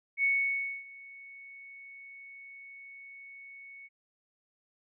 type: tone with ADSR envelope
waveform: sine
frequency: 2217 Hz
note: C#7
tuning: in tune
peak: -23 dBFS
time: 0.17-3.89 s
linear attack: 66 ms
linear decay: 600 ms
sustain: -23 dB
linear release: 34 ms
effects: none